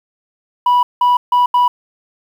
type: tone bursts at uneven times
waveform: sine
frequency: 981 Hz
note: B5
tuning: 12 cents flat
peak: -6 dBFS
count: 4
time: 0.66-0.83 / 1.01-1.17 / 1.32-1.46 / 1.54-1.68 s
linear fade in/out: 5 ms
effects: tanh soft clip ceiling -8 dBFS + 7-bit